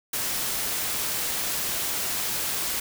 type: noise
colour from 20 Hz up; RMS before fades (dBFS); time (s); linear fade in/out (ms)
white; -28; 0.13-2.8; 5
effects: none